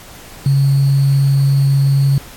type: tone with sample-and-hold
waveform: sine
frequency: 138.1 Hz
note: C#3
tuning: 6 cents flat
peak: -9 dBFS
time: 0.46-2.18 s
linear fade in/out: 2 ms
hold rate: 4410 Hz
effects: pink hiss -37 dBFS RMS until 2.36 s + AAC 64 kbps